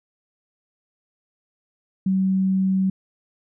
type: tone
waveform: sine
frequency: 190.1 Hz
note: F#3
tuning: 47 cents sharp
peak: -17 dBFS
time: 2.06-2.9 s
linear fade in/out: 5 ms
effects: none